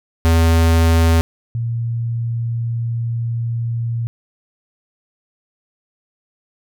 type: tone pair in turn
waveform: square / sine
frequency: 82.41 / 116.59 Hz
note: E2 / A#2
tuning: 0 / +1 cents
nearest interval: tritone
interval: 601 cents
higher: second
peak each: -11 / -18 dBFS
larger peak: first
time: 0.25-1.21 / 1.55-4.07 s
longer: second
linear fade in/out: 0 ms
effects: none